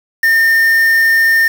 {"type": "tone with quantisation", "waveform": "triangle", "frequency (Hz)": 1813, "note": "A#6", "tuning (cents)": -49, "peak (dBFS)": -6, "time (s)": [0.23, 1.48], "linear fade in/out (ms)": 5, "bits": 4, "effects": []}